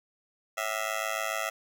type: tone with amplitude modulation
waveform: 15% pulse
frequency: 659.3 Hz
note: E5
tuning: in tune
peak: -19 dBFS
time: 0.57-1.5 s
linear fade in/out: 10 ms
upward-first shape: sine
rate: 107 Hz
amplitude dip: 100%
effects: none